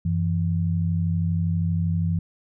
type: tone pair together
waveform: sine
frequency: 93.5 / 166.07 Hz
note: F#2 / E3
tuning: +19 / +13 cents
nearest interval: minor seventh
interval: 994 cents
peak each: -23 dBFS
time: 0.05-2.19 s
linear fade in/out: 5 ms
effects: none